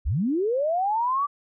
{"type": "linear sweep", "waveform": "sine", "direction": "up", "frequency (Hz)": [44.08, 1174.7], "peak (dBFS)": -21, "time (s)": [0.05, 1.27], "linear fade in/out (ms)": 20, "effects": []}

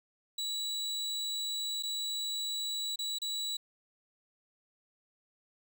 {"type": "tone with dropouts", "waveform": "35% pulse", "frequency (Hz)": 3918, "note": "B7", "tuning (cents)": -15, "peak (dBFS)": -31, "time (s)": [0.38, 3.57], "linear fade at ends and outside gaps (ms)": 5, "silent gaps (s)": [[1.826, 1.833], [2.959, 2.989], [3.186, 3.217]], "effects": []}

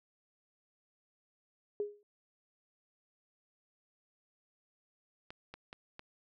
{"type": "tone with exponential decay", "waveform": "sine", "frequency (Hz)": 413, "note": "G#4", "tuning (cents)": -10, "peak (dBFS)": -29, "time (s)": [1.8, 2.03], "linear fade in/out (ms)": 1, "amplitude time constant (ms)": 48}
{"type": "clicks", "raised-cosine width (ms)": 0.3, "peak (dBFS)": -30, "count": 4, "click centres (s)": [5.305, 5.54, 5.729, 5.994]}
{"effects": []}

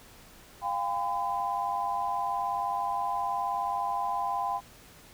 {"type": "tone cluster", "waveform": "sine", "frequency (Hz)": [701, 800, 1014], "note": ["F5", "G5", "B5"], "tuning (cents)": [6, 35, 45], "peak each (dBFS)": [-35, -31, -31], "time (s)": [0.61, 4.61], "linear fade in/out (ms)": 50, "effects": ["pink hiss -53 dBFS RMS until 5.13 s"]}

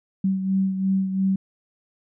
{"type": "beating tone pair", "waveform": "sine", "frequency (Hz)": [191.2, 194.1], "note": ["G3", "G3"], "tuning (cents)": [-43, -17], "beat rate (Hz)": 2.9, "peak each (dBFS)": [-20, -28], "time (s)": [0.24, 1.36], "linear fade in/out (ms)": 5, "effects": []}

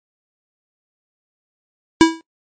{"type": "tone with exponential decay", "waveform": "square", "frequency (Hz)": 326.1, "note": "E4", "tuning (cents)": -19, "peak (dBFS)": -3, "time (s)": [2.01, 2.21], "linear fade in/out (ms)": 0, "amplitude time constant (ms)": 43, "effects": ["noise-tail reverb RT60 0.1 s tail -21 dB re dry", "MP3 32 kbps"]}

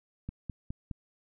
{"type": "click train", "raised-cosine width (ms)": 5, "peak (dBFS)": -24, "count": 4, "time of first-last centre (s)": [0.29, 0.912], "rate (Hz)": 4.82, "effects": []}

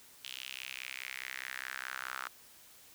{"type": "tone with high-pass filter sweep", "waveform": "sawtooth", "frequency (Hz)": 64.8, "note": "C2", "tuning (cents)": -16, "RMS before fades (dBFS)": -43, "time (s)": [0.24, 2.28], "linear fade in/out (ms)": 5, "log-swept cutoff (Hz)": [3100, 1300], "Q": 3.8, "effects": ["white hiss -58 dBFS RMS until 2.94 s"]}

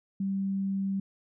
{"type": "tone", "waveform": "sine", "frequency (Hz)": 194.8, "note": "G3", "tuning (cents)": -11, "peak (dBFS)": -27, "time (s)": [0.2, 1], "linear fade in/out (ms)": 5, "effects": []}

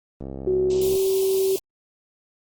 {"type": "click train", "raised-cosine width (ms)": 2, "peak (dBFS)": -20, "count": 51, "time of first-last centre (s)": [0.21, 0.955], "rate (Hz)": 67.1}
{"type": "tone with pitch glide", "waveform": "sine", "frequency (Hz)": [371.5, 383.5], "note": ["F#4", "G4"], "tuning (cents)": [7, -38], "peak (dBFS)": -18, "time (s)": [0.47, 1.56], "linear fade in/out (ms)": 2, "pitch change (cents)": 55, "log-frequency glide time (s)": [0.71, 0.97]}
{"type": "band-stop noise", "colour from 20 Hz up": "white", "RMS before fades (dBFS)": -33, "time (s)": [0.7, 1.59], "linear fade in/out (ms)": 5, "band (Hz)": [1000, 2600], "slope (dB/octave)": 48}
{"effects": ["Opus 24 kbps"]}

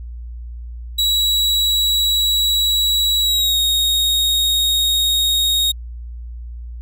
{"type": "tone with pitch glide", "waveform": "40% pulse", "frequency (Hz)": [3894, 3742], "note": ["B7", "A#7"], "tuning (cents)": [-25, 6], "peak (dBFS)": -13, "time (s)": [0.98, 5.72], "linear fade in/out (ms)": 10, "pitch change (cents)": -69, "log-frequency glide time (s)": [3.24, 3.58], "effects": ["added 59 Hz sine -28 dBFS peak until 6.81 s"]}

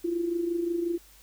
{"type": "tone with amplitude modulation", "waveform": "sine", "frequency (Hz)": 342.4, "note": "F4", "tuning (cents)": -34, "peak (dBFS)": -23, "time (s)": [0.04, 0.98], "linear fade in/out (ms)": 10, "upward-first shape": "sine", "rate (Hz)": 25.6, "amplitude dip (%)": 60, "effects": ["added 50 Hz sine -57 dBFS peak until 1.22 s", "white hiss -56 dBFS RMS until 1.22 s"]}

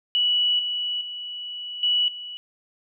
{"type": "tone with level steps", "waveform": "sine", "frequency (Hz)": 2944, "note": "F#7", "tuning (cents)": -9, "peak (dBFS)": [-18, -24, -31, -18, -33], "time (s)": [0.15, 2.37], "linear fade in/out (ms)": 0, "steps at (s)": [0.59, 1.01, 1.83, 2.08], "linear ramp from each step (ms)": 2, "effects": []}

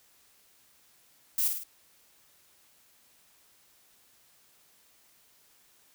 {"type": "noise with echo", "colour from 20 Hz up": "violet", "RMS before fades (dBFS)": -27, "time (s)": [1.38, 1.48], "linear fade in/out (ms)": 2, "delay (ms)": 52, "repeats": 3, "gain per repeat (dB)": -5, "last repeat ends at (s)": 1.636, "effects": ["white hiss -63 dBFS RMS until 5.94 s"]}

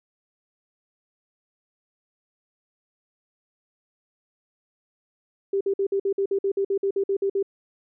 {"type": "tone bursts", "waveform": "sine", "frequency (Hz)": 393.6, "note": "G4", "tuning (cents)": 7, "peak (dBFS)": -20, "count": 15, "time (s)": [5.53, 7.428], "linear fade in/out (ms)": 5, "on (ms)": 78, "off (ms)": 52, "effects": []}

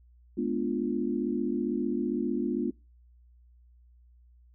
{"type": "chord", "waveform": "sine", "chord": "G# diminished seventh", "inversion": "none", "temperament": "equal with one note detuned", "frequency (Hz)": [211.5, 246.9, 293.7, 349.2], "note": ["G#3", "B3", "D4", "F4"], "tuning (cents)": [32, 0, 0, 0], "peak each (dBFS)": [-33, -31, -33, -32], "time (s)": [0.37, 2.71], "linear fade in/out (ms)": 10, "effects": ["noise-tail reverb RT60 0.3 s tail -26 dB re dry", "added 60 Hz sine -55 dBFS peak until 4.54 s"]}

